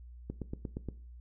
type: click train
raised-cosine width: 3 ms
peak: -24 dBFS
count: 6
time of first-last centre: 0.3-0.887 s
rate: 8.52 Hz
effects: noise-tail reverb RT60 0.4 s tail -18 dB re dry + added 60 Hz sine -47 dBFS peak until 1.2 s